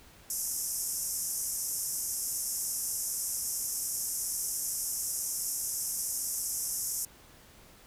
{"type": "band-pass noise", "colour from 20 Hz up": "white", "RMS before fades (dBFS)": -34, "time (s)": [0.3, 7.05], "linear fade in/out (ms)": 2, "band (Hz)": [5300, 13000], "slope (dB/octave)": 96, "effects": ["pink hiss -56 dBFS RMS until 7.86 s"]}